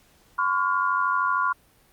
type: tone cluster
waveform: sine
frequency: 1023 / 1116 / 1412 Hz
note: C6 / C#6 / F6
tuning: -39 / +11 / +19 cents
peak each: -25 dBFS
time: 0.38-1.53 s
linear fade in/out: 10 ms
effects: pink hiss -59 dBFS RMS until 1.92 s + Opus 48 kbps